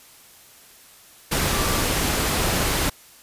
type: tone in noise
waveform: sine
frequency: 1168 Hz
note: D6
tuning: 10 cents flat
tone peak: -30 dBFS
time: 1.53-1.81 s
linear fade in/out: 10 ms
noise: pink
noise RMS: -22 dBFS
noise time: 1.31-2.9 s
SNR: -11 dB
effects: white hiss -49 dBFS RMS until 3.22 s + resampled to 32000 Hz